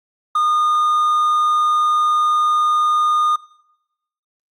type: tone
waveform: triangle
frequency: 1222 Hz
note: D#6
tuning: 32 cents flat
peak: -12 dBFS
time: 0.35-3.36 s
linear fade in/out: 5 ms
effects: noise-tail reverb RT60 0.9 s tail -21 dB re dry + Opus 48 kbps